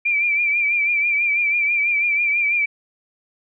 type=tone with vibrato; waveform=sine; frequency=2356 Hz; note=D7; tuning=5 cents sharp; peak=-16 dBFS; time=0.05-2.66 s; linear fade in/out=10 ms; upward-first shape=triangle; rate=6.1 Hz; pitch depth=64 cents each way; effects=none